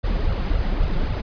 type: noise with flanger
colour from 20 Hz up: brown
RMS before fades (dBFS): -21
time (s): 0.03-1.22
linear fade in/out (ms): 20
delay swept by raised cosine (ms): 1.4 to 5.7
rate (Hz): 3.7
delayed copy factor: +0.75
effects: resampled to 11025 Hz